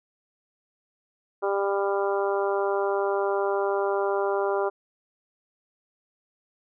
harmonic tone, 198.6 Hz, G3, 23 cents sharp, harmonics 2 / 3 / 4 / 5 / 6 / 7, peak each -25 / -29 / -31 / -33 / -35 / -36 dBFS, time 1.42-4.7 s, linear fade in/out 20 ms, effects none

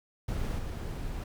brown noise with level steps, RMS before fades -32 / -36 dBFS, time 0.28-1.24 s, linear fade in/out 5 ms, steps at 0.58 s, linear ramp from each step 10 ms, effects none

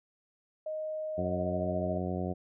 sine tone, 622.3 Hz, D#5, in tune, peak -33 dBFS, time 0.66-1.98 s, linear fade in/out 5 ms
harmonic tone, 90.9 Hz, F#2, 30 cents flat, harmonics 1 / 2 / 3 / 4 / 5 / 6 / 7 / 8, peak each -37 / -35 / -40 / -39 / -43 / -42 / -42 / -42 dBFS, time 1.17-2.34 s, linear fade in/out 20 ms
effects none

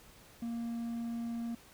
triangle tone, 233.1 Hz, A#3, in tune, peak -33 dBFS, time 0.42-1.55 s, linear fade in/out 5 ms, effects pink hiss -58 dBFS RMS until 1.73 s

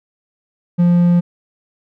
triangle tone, 174.5 Hz, F3, 1 cent flat, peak -7 dBFS, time 0.78-1.21 s, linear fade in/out 20 ms, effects none

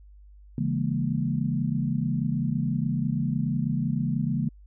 sine chord, A# half-diminished seventh, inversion first, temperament equal with one note detuned, 138.59 / 164.81 / 203.3 / 233.1 Hz, C#3 / E3 / G#3 / A#3, 0 / 0 / -37 / 0 cents, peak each -28 / -29 / -31 / -29 dBFS, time 0.58-4.49 s, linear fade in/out 2 ms, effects added 50 Hz sine -47 dBFS peak until 4.66 s

